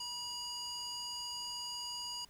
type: tone with band-pass filter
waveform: square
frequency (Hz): 966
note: B5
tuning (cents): -39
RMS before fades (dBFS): -42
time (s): 0-2.25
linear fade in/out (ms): 5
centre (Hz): 5000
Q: 2.1
effects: pink hiss -64 dBFS RMS until 2.29 s